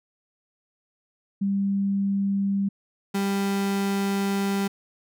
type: tone pair in turn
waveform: sine / 35% pulse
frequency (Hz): 197.8 / 197.8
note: G3 / G3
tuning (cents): +16 / +16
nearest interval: unison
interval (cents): 0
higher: neither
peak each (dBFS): -21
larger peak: neither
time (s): 1.41-2.69 / 3.14-4.68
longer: second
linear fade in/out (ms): 10
effects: none